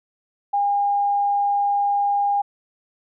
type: tone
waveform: sine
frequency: 810 Hz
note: G#5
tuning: 43 cents flat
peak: -17 dBFS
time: 0.53-2.42 s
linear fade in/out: 10 ms
effects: none